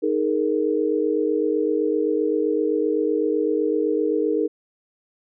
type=chord; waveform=sine; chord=D# suspended fourth; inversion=none; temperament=equal with one note detuned; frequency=311.1 / 418.4 / 466.2 Hz; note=D#4 / G#4 / A#4; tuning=0 / +13 / 0 cents; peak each=-23 dBFS; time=0.02-4.48 s; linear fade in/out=20 ms; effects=none